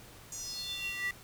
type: tone with high-pass filter sweep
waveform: square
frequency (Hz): 392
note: G4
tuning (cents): 0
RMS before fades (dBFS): -38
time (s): 0.32-1.11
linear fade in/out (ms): 2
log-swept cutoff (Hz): 6900 to 1800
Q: 7.4
effects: added 117 Hz sine -61 dBFS peak until 1.23 s + pink hiss -53 dBFS RMS until 1.23 s